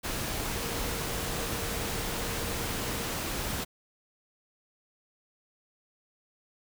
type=tone in noise; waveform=sine; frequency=465.2 Hz; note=A#4; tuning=4 cents flat; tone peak=-43 dBFS; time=0.55-3.13 s; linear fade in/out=20 ms; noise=pink; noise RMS=-33 dBFS; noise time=0.03-3.65 s; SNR=-13 dB; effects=none